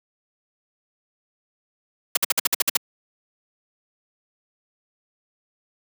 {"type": "noise bursts", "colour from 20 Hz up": "white", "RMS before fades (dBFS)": -18, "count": 9, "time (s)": [2.15, 2.771], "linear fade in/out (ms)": 5, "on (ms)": 21, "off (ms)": 54, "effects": ["high-pass 200 Hz 12 dB/octave"]}